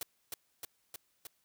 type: noise with echo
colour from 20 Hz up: white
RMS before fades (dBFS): -38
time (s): 0.01-0.03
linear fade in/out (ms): 2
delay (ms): 310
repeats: 4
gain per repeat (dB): -2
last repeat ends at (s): 1.27
effects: white hiss -75 dBFS RMS until 1.44 s